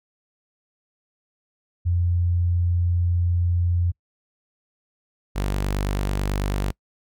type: tone pair in turn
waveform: sine / sawtooth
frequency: 87.31 / 49.12 Hz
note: F2 / G1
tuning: 0 / +4 cents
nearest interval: minor seventh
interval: 996 cents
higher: first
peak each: -18 dBFS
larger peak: neither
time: 1.85-3.92 / 5.35-6.72 s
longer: first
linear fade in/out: 20 ms
effects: noise-tail reverb RT60 0.1 s tail -26 dB re dry